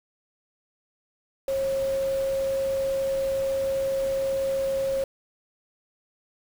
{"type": "tone in noise", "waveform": "sine", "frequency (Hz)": 541, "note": "C#5", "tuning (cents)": -42, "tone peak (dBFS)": -23, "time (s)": [1.48, 5.04], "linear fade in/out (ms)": 2, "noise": "pink", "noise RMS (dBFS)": -41, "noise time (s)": [1.48, 5.04], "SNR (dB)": 15, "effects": []}